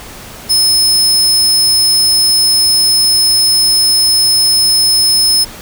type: tone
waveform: sawtooth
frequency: 5200 Hz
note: E8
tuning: 24 cents flat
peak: -5 dBFS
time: 0.49-5.45 s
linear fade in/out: 20 ms
effects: pink hiss -31 dBFS RMS until 5.61 s